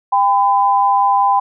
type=tone pair together; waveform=sine; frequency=797.1 / 1008 Hz; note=G5 / B5; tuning=+29 / +35 cents; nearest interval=major third; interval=406 cents; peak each=-13 dBFS; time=0.12-1.4 s; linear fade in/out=10 ms; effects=none